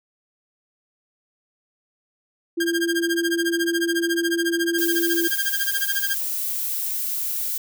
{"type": "tone", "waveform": "sine", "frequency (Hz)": 337.9, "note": "E4", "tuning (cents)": 43, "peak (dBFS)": -21, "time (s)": [2.57, 5.28], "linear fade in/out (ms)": 10}
{"type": "tone with tremolo", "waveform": "sawtooth", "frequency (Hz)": 1607, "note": "G6", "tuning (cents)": 43, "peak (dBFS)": -17, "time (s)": [2.6, 6.16], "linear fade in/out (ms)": 5, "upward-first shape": "sine", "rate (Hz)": 14, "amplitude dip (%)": 100}
{"type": "noise", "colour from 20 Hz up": "violet", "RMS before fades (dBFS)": -26, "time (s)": [4.78, 7.58], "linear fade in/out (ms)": 5}
{"effects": []}